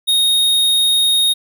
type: tone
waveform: square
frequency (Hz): 3726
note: A#7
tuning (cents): -2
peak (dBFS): -12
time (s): 0.07-1.34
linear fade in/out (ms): 20
effects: none